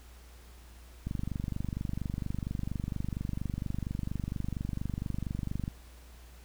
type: click train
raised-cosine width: 5 ms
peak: -21 dBFS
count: 113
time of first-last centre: 1.07-5.679 s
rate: 24.3 Hz
effects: added 60 Hz sine -50 dBFS peak until 6.44 s + pink hiss -58 dBFS RMS until 6.44 s